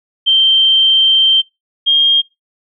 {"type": "tone pair in turn", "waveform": "sine", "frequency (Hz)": [3136, 3224], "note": ["G7", "G7"], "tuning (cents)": [0, 48], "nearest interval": "unison", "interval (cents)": 48, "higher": "second", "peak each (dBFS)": -7, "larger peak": "neither", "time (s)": [[0.26, 1.42], [1.86, 2.22]], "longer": "first", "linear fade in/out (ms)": 20, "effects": ["noise-tail reverb RT60 0.2 s tail -23 dB re dry"]}